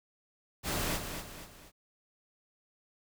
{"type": "noise with echo", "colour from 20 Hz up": "pink", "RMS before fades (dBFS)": -33, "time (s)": [0.63, 1], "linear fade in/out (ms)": 50, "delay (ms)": 240, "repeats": 3, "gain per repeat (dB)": -7, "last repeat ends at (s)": 1.72, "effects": []}